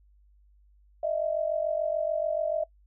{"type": "tone pair together", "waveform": "sine", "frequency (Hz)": [616, 662.9], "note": ["D#5", "E5"], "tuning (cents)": [-17, 10], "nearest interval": "minor second", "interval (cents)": 127, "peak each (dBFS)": -28, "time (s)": [1.03, 2.64], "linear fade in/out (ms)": 5, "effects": ["noise-tail reverb RT60 0.1 s tail -22 dB re dry", "added 50 Hz sine -57 dBFS peak until 2.86 s"]}